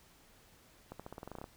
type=accelerating click train; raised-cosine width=1 ms; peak=-30 dBFS; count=12; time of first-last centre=0.92-1.442 s; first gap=76 ms; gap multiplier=0.9; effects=pink hiss -63 dBFS RMS until 1.56 s